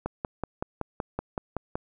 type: click train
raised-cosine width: 1 ms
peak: -15 dBFS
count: 10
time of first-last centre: 0.06-1.755 s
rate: 5.31 Hz
effects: none